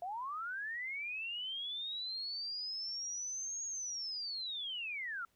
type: linear two-way sweep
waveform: sine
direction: up then down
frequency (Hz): 682 to 6645 to 1314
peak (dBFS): -38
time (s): 0.02-5.25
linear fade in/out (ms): 2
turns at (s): 3.65
effects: pink hiss -75 dBFS RMS until 5.35 s